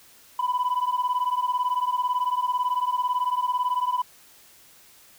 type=beating tone pair; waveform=sine; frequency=986 / 1004 Hz; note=B5 / B5; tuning=-3 / +28 cents; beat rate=18 Hz; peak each=-23 dBFS; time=0.39-4.02 s; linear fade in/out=5 ms; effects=tanh soft clip ceiling -19 dBFS + white hiss -53 dBFS RMS until 5.18 s